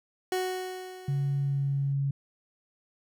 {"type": "tone with exponential decay", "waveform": "30% pulse", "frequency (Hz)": 370, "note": "F#4", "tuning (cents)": 0, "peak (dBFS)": -23, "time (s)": [0.32, 1.93], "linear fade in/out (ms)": 2, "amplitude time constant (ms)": 350}
{"type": "tone with pitch glide", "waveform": "sine", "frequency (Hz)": [140, 138.95], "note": ["C#3", "C#3"], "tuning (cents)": [18, 4], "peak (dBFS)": -25, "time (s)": [1.08, 2.11], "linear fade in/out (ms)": 5, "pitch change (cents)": -14, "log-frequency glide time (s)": [1.4, 1.58]}
{"effects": []}